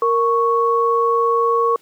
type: tone pair together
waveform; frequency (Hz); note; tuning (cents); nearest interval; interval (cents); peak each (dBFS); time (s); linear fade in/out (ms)
sine; 465 / 1108.7; A#4 / C#6; -4 / 0; octave + minor third; 1504; -16; 0.02-1.76; 2
effects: pink hiss -53 dBFS RMS until 1.81 s + high-pass 300 Hz 12 dB/octave